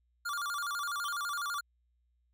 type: tone with vibrato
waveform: square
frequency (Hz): 1278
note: D#6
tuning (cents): +46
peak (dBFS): -34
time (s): 0.25-1.61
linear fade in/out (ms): 10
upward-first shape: square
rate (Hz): 12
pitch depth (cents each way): 170
type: tone with exponential decay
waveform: square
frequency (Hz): 3136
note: G7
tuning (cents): 0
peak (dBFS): -38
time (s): 1.05-1.16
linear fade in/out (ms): 5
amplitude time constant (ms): 22
effects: added 60 Hz sine -70 dBFS peak until 2.33 s